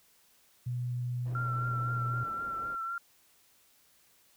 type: tone with pitch glide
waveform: sine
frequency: 122.9 to 121.35 Hz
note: B2 to B2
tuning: -8 to -30 cents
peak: -31 dBFS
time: 0.66-2.24 s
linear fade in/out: 10 ms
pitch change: -22 cents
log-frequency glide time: 1.48-1.91 s
type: low-pass noise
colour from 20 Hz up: white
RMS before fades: -50 dBFS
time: 1.25-2.76 s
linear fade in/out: 20 ms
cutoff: 540 Hz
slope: 12 dB/octave
type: tone with vibrato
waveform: sine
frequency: 1362 Hz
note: F6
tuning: 44 cents flat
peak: -33 dBFS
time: 1.35-2.98 s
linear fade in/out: 2 ms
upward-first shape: triangle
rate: 3.9 Hz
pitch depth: 39 cents each way
effects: white hiss -65 dBFS RMS until 4.36 s